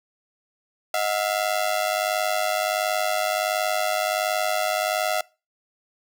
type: ring-modulated tone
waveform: sawtooth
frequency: 679 Hz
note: F5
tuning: 49 cents flat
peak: -15 dBFS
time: 0.94-5.21 s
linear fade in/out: 2 ms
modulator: 50.7 Hz
effects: noise-tail reverb RT60 0.3 s tail -23 dB re dry